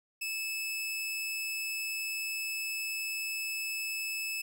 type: tone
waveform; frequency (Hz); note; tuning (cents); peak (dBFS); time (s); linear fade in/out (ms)
sawtooth; 2611; E7; -17; -30; 0.21-4.42; 10
effects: none